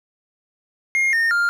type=tone with pitch steps; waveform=triangle; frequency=2133 / 1831 / 1401 Hz; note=C7 / A#6 / F6; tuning=+33 / -32 / +5 cents; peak=-14 dBFS; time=0.95-1.49 s; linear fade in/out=0 ms; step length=180 ms; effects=none